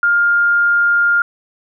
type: tone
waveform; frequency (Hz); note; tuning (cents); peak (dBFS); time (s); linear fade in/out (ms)
sine; 1407; F6; +12; -10; 0.03-1.22; 2
effects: none